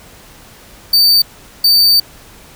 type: tone bursts at uneven times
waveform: 45% pulse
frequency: 4596 Hz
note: D8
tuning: 38 cents flat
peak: -6 dBFS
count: 2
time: 0.93-1.22 / 1.64-2 s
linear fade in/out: 5 ms
effects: pink hiss -40 dBFS RMS until 2.55 s